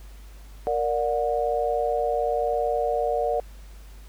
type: chord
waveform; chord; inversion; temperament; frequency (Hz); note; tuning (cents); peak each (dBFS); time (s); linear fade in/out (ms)
sine; Bb augmented; none; equal with one note detuned; 466.2 / 587.3 / 726; Bb4 / D5 / F#5; 0 / 0 / -33; -26; 0.67-3.4; 0
effects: added 50 Hz sine -41 dBFS peak until 4.08 s + pink hiss -54 dBFS RMS until 4.08 s